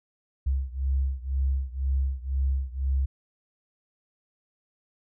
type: beating tone pair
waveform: sine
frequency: 66.3 / 68.3 Hz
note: C2 / C#2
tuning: +23 / -25 cents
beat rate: 2 Hz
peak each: -26 / -28 dBFS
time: 0.46-3.06 s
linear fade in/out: 10 ms
effects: none